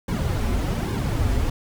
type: noise with flanger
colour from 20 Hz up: brown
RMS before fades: -23 dBFS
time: 0.08-1.5 s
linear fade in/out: 5 ms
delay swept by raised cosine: 1.5 to 6.5 ms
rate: 1.2 Hz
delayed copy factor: -0.85
effects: none